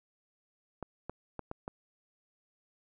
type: clicks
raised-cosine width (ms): 1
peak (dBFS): -24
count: 5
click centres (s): 0.827 / 1.096 / 1.393 / 1.514 / 1.679
effects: none